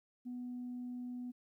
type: tone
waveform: sine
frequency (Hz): 246.9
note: B3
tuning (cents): 0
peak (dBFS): -39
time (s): 0.25-1.32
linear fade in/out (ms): 20
effects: tanh soft clip ceiling -37 dBFS + 13-bit